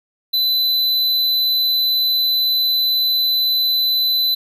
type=tone; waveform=square; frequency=4011 Hz; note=B7; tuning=26 cents sharp; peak=-15 dBFS; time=0.33-4.35 s; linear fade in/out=10 ms; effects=none